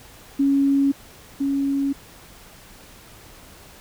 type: tone pair in turn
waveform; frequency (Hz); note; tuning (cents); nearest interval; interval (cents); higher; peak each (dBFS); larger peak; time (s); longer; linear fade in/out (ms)
sine; 277.2 / 277.2; C#4 / C#4; 0 / 0; unison; 0; neither; -15 / -19; first; 0.39-0.92 / 1.4-1.93; neither; 10
effects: pink hiss -46 dBFS RMS until 3.8 s